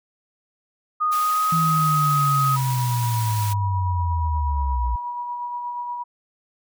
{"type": "tone with pitch glide", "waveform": "sine", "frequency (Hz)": [1235, 1259.5], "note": ["D#6", "D#6"], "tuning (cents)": [-13, 21], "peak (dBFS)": -18, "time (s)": [1, 2.57], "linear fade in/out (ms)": 20, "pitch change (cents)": 34, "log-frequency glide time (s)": [1.14, 1.49]}
{"type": "high-pass noise", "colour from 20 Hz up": "white", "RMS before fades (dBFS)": -33, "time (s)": [1.11, 3.54], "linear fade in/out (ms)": 20, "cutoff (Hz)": 820, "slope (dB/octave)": 24}
{"type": "linear sweep", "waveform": "sine", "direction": "down", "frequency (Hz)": [164.81, 57.7], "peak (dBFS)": -20, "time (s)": [1.52, 4.96], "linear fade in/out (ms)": 5}
{"type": "tone with tremolo", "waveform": "sine", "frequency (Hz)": 968, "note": "B5", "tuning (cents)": -35, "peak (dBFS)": -25, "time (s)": [2.55, 6.04], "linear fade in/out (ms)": 20, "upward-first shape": "sine", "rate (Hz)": 8.4, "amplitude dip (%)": 30}
{"effects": []}